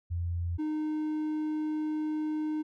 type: tone pair in turn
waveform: sine / triangle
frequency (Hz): 86.1 / 307.5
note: F2 / D#4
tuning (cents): -24 / -20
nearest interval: octave + minor seventh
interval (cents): 2204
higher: second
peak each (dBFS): -29 / -27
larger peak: second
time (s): 0.1-0.58 / 0.58-2.63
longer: second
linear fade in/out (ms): 20
effects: none